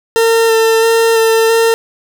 40% pulse tone with vibrato, 452.5 Hz, A4, 48 cents sharp, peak -7 dBFS, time 0.16-1.74 s, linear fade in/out 0 ms, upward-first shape square, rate 1.5 Hz, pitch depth 12 cents each way, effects none

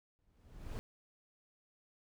brown noise with exponential growth, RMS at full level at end -38 dBFS, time 0.19-0.79 s, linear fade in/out 0 ms, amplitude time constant 130 ms, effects none

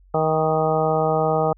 harmonic tone with a mistuned harmonic, 157.8 Hz, D#3, 25 cents sharp, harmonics 1 / 2 / 3 / 4 / 5 / 6 / 7 / 8, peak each -25 / -31 / -22 / -23 / -23 / -33 / -34 / -28 dBFS, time 0.14-1.53 s, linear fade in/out 5 ms, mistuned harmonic 8, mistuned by -29 cents, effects added 46 Hz sine -49 dBFS peak until 1.57 s

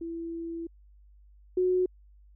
sine tone pair in turn, 333.4 / 366.1 Hz, E4 / F#4, +20 / -18 cents, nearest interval major second, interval 162 cents, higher second, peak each -33 / -22 dBFS, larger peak second, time 0.01-0.67 / 1.57-1.86 s, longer first, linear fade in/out 5 ms, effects added 50 Hz sine -53 dBFS peak until 2.35 s

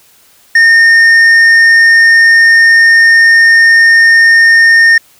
sine tone with tanh clipping, 1829 Hz, A#6, 33 cents flat, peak -3 dBFS, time 0.55-4.98 s, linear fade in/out 5 ms, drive 6 dB, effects white hiss -45 dBFS RMS until 5.19 s

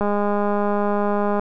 click train, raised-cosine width 1 ms, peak -9 dBFS, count 285, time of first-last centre 0.01-1.395 s, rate 205 Hz, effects none

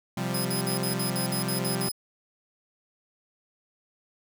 sawtooth chord, C suspended fourth, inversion none, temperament equal with one note detuned, 130.36 / 174.61 / 196 Hz, C3 / F3 / G3, -6 / 0 / 0 cents, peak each -28 dBFS, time 0.17-1.89 s, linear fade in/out 5 ms
5% pulse tone bursts, 5040 Hz, D#8, 21 cents sharp, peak -24 dBFS, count 10, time 0.34-1.917 s, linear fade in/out 5 ms, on 110 ms, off 53 ms
effects none

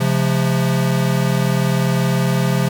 square tone cluster, 133.7 / 173.7 / 214.4 Hz, C3 / F3 / A3, +38 / -9 / -45 cents, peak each -18 / -19 / -26 dBFS, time 0-2.69 s, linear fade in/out 10 ms, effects none

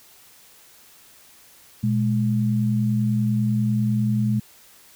sine tone pair together, 120 / 210.1 Hz, B2 / G#3, -49 / +20 cents, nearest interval minor seventh, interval 969 cents, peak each -21 dBFS, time 1.83-4.4 s, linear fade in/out 10 ms, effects white hiss -51 dBFS RMS until 4.95 s

